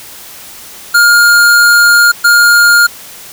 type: tone bursts at uneven times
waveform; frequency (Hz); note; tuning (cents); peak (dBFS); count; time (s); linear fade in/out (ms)
square; 1414; F6; +21; -4; 2; 0.94-2.12 / 2.24-2.87; 10
effects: white hiss -31 dBFS RMS until 3.32 s